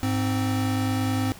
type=tone pair together; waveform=square; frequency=103.58 / 261 Hz; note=G#2 / C4; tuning=-4 / -4 cents; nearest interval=octave + major third; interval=1600 cents; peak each=-26 dBFS; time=0.03-1.32 s; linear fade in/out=0 ms; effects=pink hiss -45 dBFS RMS until 1.39 s